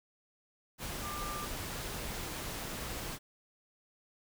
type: tone in noise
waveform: sine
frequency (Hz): 1191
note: D6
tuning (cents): +24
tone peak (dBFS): -40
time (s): 1.01-1.48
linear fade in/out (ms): 50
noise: pink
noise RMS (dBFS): -40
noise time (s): 0.78-3.19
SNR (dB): -3
effects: none